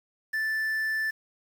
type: tone with quantisation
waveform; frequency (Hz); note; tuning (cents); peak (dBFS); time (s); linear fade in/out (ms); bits
triangle; 1760; A6; 0; -24; 0.33-1.11; 10; 8
effects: none